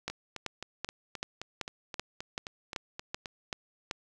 two click trains, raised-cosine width 0.2 ms, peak -21 / -16 dBFS, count 13 / 11, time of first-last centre 0.1-3.258 / 0.08-3.911 s, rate 3.8 / 2.61 Hz, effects none

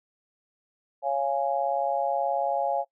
sine chord, Db major, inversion none, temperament just, 554.4 / 693 / 831.5 Hz, Db5 / F5 / Ab5, 0 / -14 / +2 cents, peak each -28 / -28 / -28 dBFS, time 1.02-2.85 s, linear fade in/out 50 ms, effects noise-tail reverb RT60 0.1 s tail -21 dB re dry

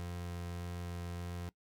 30% pulse tone with vibrato, 87.31 Hz, F2, in tune, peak -37 dBFS, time 0-1.49 s, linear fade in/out 0 ms, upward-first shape triangle, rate 1.7 Hz, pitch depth 8 cents each way, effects noise-tail reverb RT60 0.1 s tail -21 dB re dry

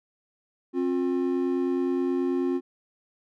triangle tone pair together, 267 / 356.4 Hz, C4 / F4, +35 / +35 cents, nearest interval perfect fourth, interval 500 cents, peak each -24 dBFS, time 0.73-2.61 s, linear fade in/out 50 ms, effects none

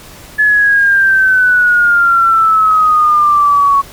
sine exponential sweep, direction down, 1718 to 1108.7 Hz, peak -6 dBFS, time 0.38-3.82 s, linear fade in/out 20 ms, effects pink hiss -35 dBFS RMS until 3.92 s + Opus 48 kbps

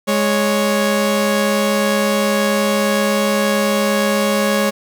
sawtooth tone pair together, 207.7 / 554.5 Hz, G#3 / C#5, 0 / 0 cents, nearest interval octave + perfect fourth, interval 1700 cents, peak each -13 dBFS, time 0.07-4.71 s, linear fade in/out 20 ms, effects none

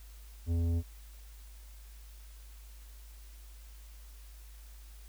sine tone with tanh clipping, 84.3 Hz, E2, 39 cents sharp, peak -29 dBFS, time 0.46-0.83 s, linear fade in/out 50 ms, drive 11 dB, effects added 52 Hz sine -48 dBFS peak until 5.08 s + white hiss -60 dBFS RMS until 5.08 s

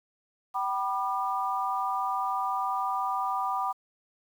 sine tone cluster, 769 / 981 / 1201 Hz, G5 / B5 / D6, -33 / -12 / +38 cents, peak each -31 dBFS, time 0.54-3.73 s, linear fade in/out 20 ms, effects 9-bit

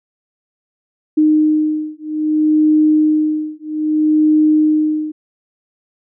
sine beating tone pair, 307.1 / 307.72 Hz, D#4 / D#4, -23 / -19 cents, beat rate 0.62 Hz, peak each -14 dBFS, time 1.17-5.12 s, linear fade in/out 10 ms, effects none

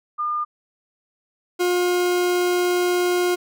sine / 40% pulse tone pair in turn, 1209 / 356.6 Hz, D6 / F4, +50 / +36 cents, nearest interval octave + major sixth, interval 2114 cents, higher first, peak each -21 / -17 dBFS, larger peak second, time 0.18-0.45 / 1.59-3.36 s, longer second, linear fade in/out 20 ms, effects none

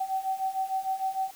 sine beating tone pair, 761 / 767.6 Hz, F#5 / G5, +48 / -37 cents, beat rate 6.6 Hz, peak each -32 / -29 dBFS, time 0-1.31 s, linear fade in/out 10 ms, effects white hiss -51 dBFS RMS until 1.35 s

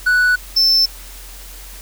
triangle tone pair in turn, 1480 / 5309 Hz, F#6 / E8, 0 / +11 cents, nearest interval octave + minor seventh, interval 2211 cents, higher second, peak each -9 dBFS, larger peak neither, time 0.06-0.36 / 0.56-0.86 s, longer neither, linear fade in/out 10 ms, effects added 44 Hz sine -35 dBFS peak until 1.81 s + white hiss -38 dBFS RMS until 1.81 s

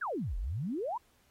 sine exponential two-way sweep, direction down then up, 1744 to 38.89 to 1046 Hz, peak -32 dBFS, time 0.01-0.98 s, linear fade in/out 10 ms, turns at 0.37 s, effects pink hiss -69 dBFS RMS until 1.3 s + AAC 48 kbps

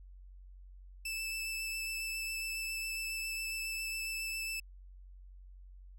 sawtooth tone with vibrato, 2637 Hz, E7, in tune, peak -33 dBFS, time 1.05-4.6 s, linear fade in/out 5 ms, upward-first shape sine, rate 7.3 Hz, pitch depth 10 cents each way, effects added 46 Hz sine -50 dBFS peak until 5.98 s

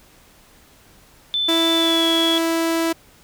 sine tone with pitch glide, 3521 to 3356 Hz, A7 to G#7, 0 to +17 cents, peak -18 dBFS, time 1.34-2.38 s, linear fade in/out 0 ms, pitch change -83 cents, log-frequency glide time 1.73-2.05 s
sawtooth tone, 329.6 Hz, E4, in tune, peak -14 dBFS, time 1.48-2.93 s, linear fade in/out 10 ms
effects pink hiss -51 dBFS RMS until 3.23 s

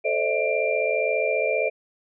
sine tone cluster, 438.3 / 520 / 596 / 651 / 2374 Hz, A4 / C5 / D5 / E5 / D7, -7 / -11 / +25 / -22 / +18 cents, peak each -27 dBFS, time 0.04-1.7 s, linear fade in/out 20 ms, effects none

